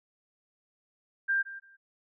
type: tone with echo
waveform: sine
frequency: 1588 Hz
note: G6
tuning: 22 cents sharp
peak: -24 dBFS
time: 1.28-1.43 s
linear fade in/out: 20 ms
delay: 170 ms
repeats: 2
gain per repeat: -15 dB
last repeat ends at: 1.77 s
effects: none